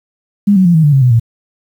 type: tone with pitch steps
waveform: sine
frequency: 203.2 / 187.41 / 172.86 / 159.43 / 147.04 / 135.62 / 125.08 / 115.37 Hz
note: G#3 / F#3 / F3 / D#3 / D3 / C#3 / B2 / A#2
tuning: -38 / +22 / -17 / +43 / +2 / -38 / +22 / -17 cents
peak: -5 dBFS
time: 0.47-1.198 s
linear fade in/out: 10 ms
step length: 91 ms
effects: 7-bit